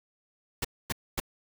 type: noise bursts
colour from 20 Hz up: pink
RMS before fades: -30 dBFS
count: 3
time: 0.62-1.201 s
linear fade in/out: 5 ms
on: 27 ms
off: 250 ms
effects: none